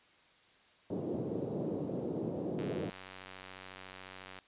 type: band-pass noise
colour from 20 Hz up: white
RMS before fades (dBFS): -37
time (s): 0.9-2.9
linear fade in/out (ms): 5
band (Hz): 120 to 480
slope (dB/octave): 24
type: click train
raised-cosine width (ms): 0.3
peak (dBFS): -31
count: 170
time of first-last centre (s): 2.59-4.388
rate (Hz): 94
effects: white hiss -64 dBFS RMS until 4.47 s + resampled to 8000 Hz